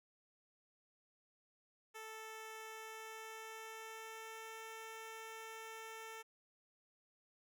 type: tone with pitch glide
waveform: 10% pulse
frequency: 440.4 to 445.8 Hz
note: A4 to A4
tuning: +2 to +23 cents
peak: -40 dBFS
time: 1.94-6.23 s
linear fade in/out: 20 ms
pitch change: +21 cents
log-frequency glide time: 2.57-4.57 s
effects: none